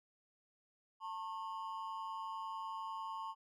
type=ring-modulated tone; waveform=triangle; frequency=990 Hz; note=B5; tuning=4 cents sharp; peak=-36 dBFS; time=1-3.35 s; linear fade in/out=50 ms; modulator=95.5 Hz; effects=none